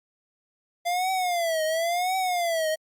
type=tone with vibrato; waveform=square; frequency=689 Hz; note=F5; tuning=24 cents flat; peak=-24 dBFS; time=0.85-2.76 s; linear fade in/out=20 ms; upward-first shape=triangle; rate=0.95 Hz; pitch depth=180 cents each way; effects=Opus 48 kbps